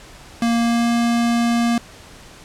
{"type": "tone with pitch glide", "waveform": "square", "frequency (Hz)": [233.1, 235], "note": ["A#3", "A#3"], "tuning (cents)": [0, 14], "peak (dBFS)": -16, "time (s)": [0.42, 1.78], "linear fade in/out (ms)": 2, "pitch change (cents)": 14, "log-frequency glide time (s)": [0.55, 0.89], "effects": ["pink hiss -42 dBFS RMS until 2.44 s", "low-pass 9000 Hz 12 dB/octave"]}